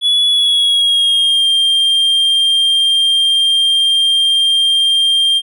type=tone with pitch glide; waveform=triangle; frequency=3400 to 3191 Hz; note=G#7 to G7; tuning=+40 to +30 cents; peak=-8 dBFS; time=0.01-5.42 s; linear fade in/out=50 ms; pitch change=-110 cents; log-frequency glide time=0.29-1.47 s; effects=none